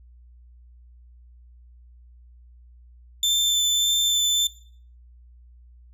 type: tone with vibrato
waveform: 30% pulse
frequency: 3543 Hz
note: A7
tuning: 11 cents sharp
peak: -16 dBFS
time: 3.23-4.47 s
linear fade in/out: 2 ms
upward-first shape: sine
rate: 1.7 Hz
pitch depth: 10 cents each way
effects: noise-tail reverb RT60 0.5 s tail -19 dB re dry + added 60 Hz sine -47 dBFS peak until 5.93 s